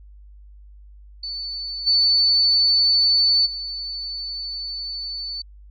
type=tone with level steps; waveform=sine; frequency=4494 Hz; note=C#8; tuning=23 cents sharp; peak=-27 / -14 / -27 dBFS; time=1.23-5.42 s; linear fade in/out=5 ms; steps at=1.86 / 3.45 s; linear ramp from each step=20 ms; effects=added 50 Hz sine -42 dBFS peak until 5.7 s